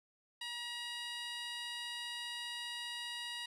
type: tone with band-pass filter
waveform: 15% pulse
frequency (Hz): 955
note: A#5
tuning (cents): +42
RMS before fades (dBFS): -43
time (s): 0.41-3.46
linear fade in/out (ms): 5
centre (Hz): 4100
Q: 0.85
effects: resampled to 32000 Hz